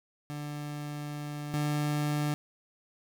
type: tone pair in turn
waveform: 30% pulse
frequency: 147.4 / 148.24 Hz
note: D3 / D3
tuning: +7 / +17 cents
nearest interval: unison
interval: 10 cents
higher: second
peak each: -33 / -25 dBFS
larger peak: second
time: 0.3-1.54 / 1.54-2.34 s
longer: first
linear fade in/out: 0 ms
effects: 11-bit